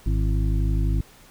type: harmonic tone with a mistuned harmonic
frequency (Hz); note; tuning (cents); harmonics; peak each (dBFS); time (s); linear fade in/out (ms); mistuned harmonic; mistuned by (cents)
51.91; G#1; 0; 1 / 2 / 3 / 5 / 6; -20 / -26 / -30 / -34 / -36; 0.06-1.01; 5; 6; +110
effects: pink hiss -51 dBFS RMS until 1.3 s